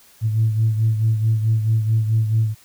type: beating tone pair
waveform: sine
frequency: 110 / 114.6 Hz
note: A2 / A#2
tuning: 0 / -29 cents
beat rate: 4.6 Hz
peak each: -15 / -23 dBFS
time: 0.21-2.55 s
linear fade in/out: 50 ms
effects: tanh soft clip ceiling -9 dBFS + white hiss -51 dBFS RMS until 2.64 s